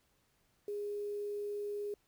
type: tone with quantisation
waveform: sine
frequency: 411.7 Hz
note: G#4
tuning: 15 cents flat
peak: -36 dBFS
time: 0.68-1.94 s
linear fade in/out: 2 ms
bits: 10
effects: pink hiss -74 dBFS RMS until 2.07 s